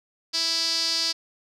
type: tone with band-pass filter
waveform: sawtooth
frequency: 329.6 Hz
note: E4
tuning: in tune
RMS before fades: -25 dBFS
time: 0.33-1.13 s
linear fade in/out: 20 ms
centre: 4800 Hz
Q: 7.4
effects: none